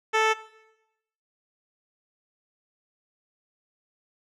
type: tone with low-pass filter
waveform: 10% pulse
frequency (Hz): 439.4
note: A4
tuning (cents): -2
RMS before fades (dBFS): -22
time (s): 0.13-0.34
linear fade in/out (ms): 20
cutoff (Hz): 4800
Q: 0.57
effects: noise-tail reverb RT60 0.9 s tail -18 dB re dry